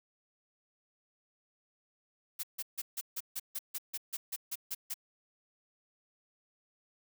blue noise bursts, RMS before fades -37 dBFS, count 14, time 2.39-4.942 s, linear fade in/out 10 ms, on 43 ms, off 150 ms, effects none

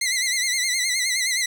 15% pulse tone with vibrato, 2047 Hz, C7, 38 cents flat, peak -14 dBFS, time 0.01-1.46 s, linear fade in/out 5 ms, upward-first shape sine, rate 9.6 Hz, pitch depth 81 cents each way, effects 9-bit

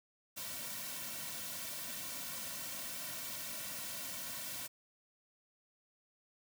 white noise with comb filter, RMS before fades -43 dBFS, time 0.36-4.68 s, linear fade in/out 20 ms, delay 2.4 ms, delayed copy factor -0.85, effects none

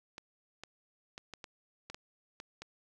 clicks, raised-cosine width 0.2 ms, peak -27 dBFS, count 9, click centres 0.181 / 0.636 / 1.179 / 1.337 / 1.442 / 1.9 / 1.945 / 2.401 / 2.62 s, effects none

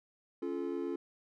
triangle chord, Db augmented, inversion none, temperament just, 277.2 / 346.5 / 433.1 Hz, Db4 / F4 / A4, 0 / -14 / -27 cents, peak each -37 / -35 / -38 dBFS, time 0.42-0.96 s, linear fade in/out 5 ms, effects none

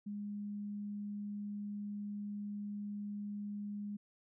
sine tone, 205.5 Hz, G#3, 18 cents flat, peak -39 dBFS, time 0.06-3.97 s, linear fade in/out 10 ms, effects none

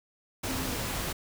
sine tone in noise, 261.6 Hz, C4, in tune, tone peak -37 dBFS, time 0.48-0.75 s, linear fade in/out 10 ms, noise pink, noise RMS -33 dBFS, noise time 0.43-1.13 s, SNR -7 dB, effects none

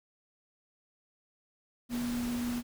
sine tone in noise, 241.1 Hz, B3, 41 cents flat, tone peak -31 dBFS, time 1.89-2.63 s, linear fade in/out 50 ms, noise pink, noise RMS -42 dBFS, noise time 1.89-2.63 s, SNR +8 dB, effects none

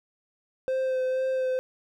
triangle tone with vibrato, 519 Hz, C5, 14 cents flat, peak -22 dBFS, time 0.68-1.59 s, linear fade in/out 0 ms, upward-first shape sine, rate 2.1 Hz, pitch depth 17 cents each way, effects none

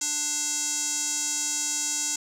square tone with band-pass filter, 296.7 Hz, D4, 18 cents sharp, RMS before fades -28 dBFS, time 0.01-2.16 s, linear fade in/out 5 ms, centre 6900 Hz, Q 5.2, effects none

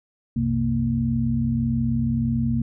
sine tone cluster, 64.1 / 91.6 / 130.1 / 231.7 Hz, C2 / F#2 / C3 / A#3, -35 / -17 / -9 / -10 cents, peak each -31 / -31 / -24 / -22 dBFS, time 0.36-2.62 s, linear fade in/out 5 ms, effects none

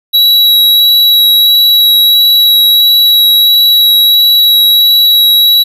square tone with vibrato, 3891 Hz, B7, 27 cents flat, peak -4 dBFS, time 0.13-5.64 s, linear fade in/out 20 ms, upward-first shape sine, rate 1.5 Hz, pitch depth 10 cents each way, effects none

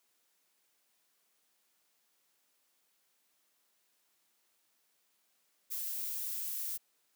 violet noise, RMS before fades -38 dBFS, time 5.7-6.78 s, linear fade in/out 20 ms, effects white hiss -75 dBFS RMS until 7.15 s + high-pass 200 Hz 12 dB/octave

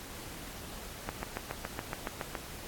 click train, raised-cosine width 0.5 ms, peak -19 dBFS, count 10, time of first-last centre 1.09-2.352 s, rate 7.13 Hz, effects pink hiss -45 dBFS RMS until 2.67 s + AAC 64 kbps

